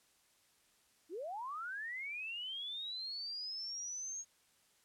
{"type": "linear sweep", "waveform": "sine", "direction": "up", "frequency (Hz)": [293.7, 6590], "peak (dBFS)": -40, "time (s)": [1.09, 4.25], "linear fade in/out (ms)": 50, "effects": ["white hiss -71 dBFS RMS until 4.84 s", "low-pass 11000 Hz 12 dB/octave"]}